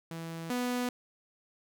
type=tone pair in turn; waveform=sawtooth; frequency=164.81 / 246.9 Hz; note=E3 / B3; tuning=0 / 0 cents; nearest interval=perfect fifth; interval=700 cents; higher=second; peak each=-34 / -26 dBFS; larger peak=second; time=0.11-0.5 / 0.5-0.89 s; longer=neither; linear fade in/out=2 ms; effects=none